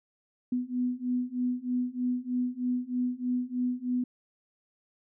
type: beating tone pair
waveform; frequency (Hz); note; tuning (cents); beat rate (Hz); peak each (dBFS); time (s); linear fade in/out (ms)
sine; 246.9 / 250.1; B3 / B3; 0 / +22; 3.2; -31 / -30; 0.52-4.04; 5
effects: none